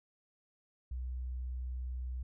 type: tone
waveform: sine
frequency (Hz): 62.7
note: B1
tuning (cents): +27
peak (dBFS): -36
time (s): 0.91-2.23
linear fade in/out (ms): 5
effects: none